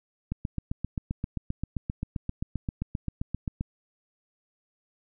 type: click train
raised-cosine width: 5 ms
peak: -17 dBFS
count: 26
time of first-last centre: 0.32-3.609 s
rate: 7.6 Hz
effects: none